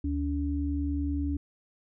sine tone pair together, 75 / 285.3 Hz, D2 / C#4, +37 / +50 cents, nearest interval octave + major seventh, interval 2313 cents, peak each -29 / -30 dBFS, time 0.04-1.37 s, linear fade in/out 5 ms, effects none

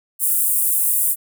pink high-pass noise, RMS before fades -18 dBFS, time 0.19-1.16 s, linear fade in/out 50 ms, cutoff 8700 Hz, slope 48 dB/octave, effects none

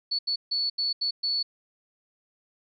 sine tone bursts at uneven times, 4435 Hz, C#8, in tune, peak -24 dBFS, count 6, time 0.11-0.19 / 0.27-0.36 / 0.51-0.7 / 0.78-0.93 / 1.01-1.11 / 1.23-1.43 s, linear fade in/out 10 ms, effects none

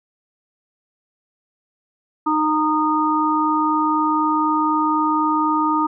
harmonic tone, 308 Hz, D#4, 17 cents flat, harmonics 1 / 3 / 4, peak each -20 / -20 / -20 dBFS, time 2.26-5.87 s, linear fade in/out 10 ms, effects none

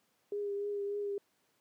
sine tone with vibrato, 406.2 Hz, G#4, 38 cents flat, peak -33 dBFS, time 0.32-1.18 s, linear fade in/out 2 ms, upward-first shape triangle, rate 3.4 Hz, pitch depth 26 cents each way, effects pink hiss -74 dBFS RMS until 1.6 s + high-pass 200 Hz 12 dB/octave

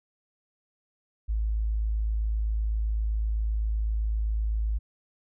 sine tone, 53.9 Hz, A1, 35 cents flat, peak -24 dBFS, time 1.28-4.79 s, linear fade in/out 20 ms, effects none

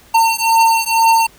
square beating tone pair, 906 / 908.1 Hz, A#5 / A#5, -50 / -46 cents, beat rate 2.1 Hz, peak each -14 dBFS, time 0.14-1.27 s, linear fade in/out 10 ms, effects pink hiss -46 dBFS RMS until 1.38 s

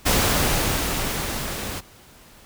pink noise with level ramp, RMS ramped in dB -18 to -31 dBFS, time 0.05-1.81 s, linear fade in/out 20 ms, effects pink hiss -49 dBFS RMS until 2.45 s

